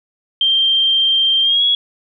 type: tone with pitch glide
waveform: sine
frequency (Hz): 3164 to 3341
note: G7 to G#7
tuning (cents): +15 to +10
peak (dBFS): -11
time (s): 0.41-1.75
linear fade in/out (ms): 2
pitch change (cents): +95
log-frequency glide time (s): 1.42-1.63
effects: none